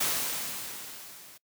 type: noise with level ramp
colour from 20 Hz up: white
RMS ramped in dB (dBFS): -27 to -51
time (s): 0-1.38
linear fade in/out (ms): 10
effects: noise-tail reverb RT60 0.1 s tail -23 dB re dry + high-pass 100 Hz 12 dB/octave